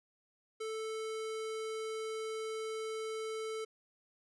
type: tone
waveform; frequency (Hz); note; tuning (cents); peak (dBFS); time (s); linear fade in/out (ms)
square; 440; A4; 0; -38; 0.6-3.65; 10
effects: resampled to 24000 Hz